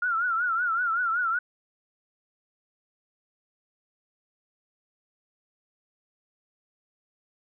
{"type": "tone with vibrato", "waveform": "sine", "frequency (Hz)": 1396.9, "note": "F6", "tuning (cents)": 0, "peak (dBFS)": -23, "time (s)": [0.02, 1.39], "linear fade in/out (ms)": 5, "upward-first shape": "triangle", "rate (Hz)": 5.3, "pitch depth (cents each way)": 130, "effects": []}